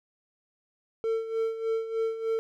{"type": "tone with tremolo", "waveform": "triangle", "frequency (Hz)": 449.4, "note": "A4", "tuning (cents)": 37, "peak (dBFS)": -22, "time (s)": [1.04, 2.39], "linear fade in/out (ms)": 0, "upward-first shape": "sine", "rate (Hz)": 3.3, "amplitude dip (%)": 70, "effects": []}